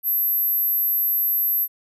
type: tone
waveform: sine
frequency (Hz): 12190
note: G9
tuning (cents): -50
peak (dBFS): -18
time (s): 0.03-1.68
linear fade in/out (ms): 50
effects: none